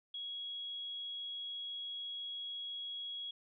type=tone; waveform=sine; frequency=3322 Hz; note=G#7; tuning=in tune; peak=-40 dBFS; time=0.14-3.31 s; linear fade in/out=5 ms; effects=none